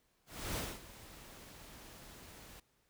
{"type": "noise with ADSR envelope", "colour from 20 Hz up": "pink", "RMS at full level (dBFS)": -38, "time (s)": [0.26, 2.6], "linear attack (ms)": 310, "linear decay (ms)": 220, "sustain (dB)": -16, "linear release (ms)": 4, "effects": ["pink hiss -75 dBFS RMS until 2.89 s"]}